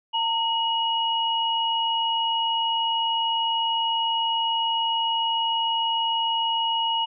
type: tone pair together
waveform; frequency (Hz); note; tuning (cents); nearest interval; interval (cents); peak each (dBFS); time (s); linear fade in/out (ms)
sine; 913.4 / 2900; A#5 / F#7; -36 / -35; octave + minor sixth; 2001; -24; 0.13-7.06; 20
effects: none